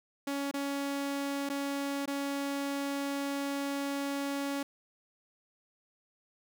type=tone with dropouts; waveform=sawtooth; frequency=280 Hz; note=C#4; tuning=18 cents sharp; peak=-28 dBFS; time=0.27-4.63 s; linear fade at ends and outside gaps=5 ms; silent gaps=0.513-0.539 / 1.491-1.498 / 2.058-2.076 s; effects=none